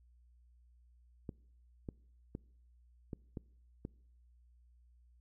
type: clicks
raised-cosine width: 3 ms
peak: -28 dBFS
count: 6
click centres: 1.292 / 1.888 / 2.351 / 3.132 / 3.372 / 3.851 s
effects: noise-tail reverb RT60 0.7 s tail -25 dB re dry + added 60 Hz sine -62 dBFS peak until 5.2 s